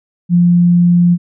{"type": "tone", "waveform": "sine", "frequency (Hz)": 174.61, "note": "F3", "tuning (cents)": 0, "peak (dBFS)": -6, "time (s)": [0.29, 1.18], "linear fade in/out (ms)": 50, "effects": []}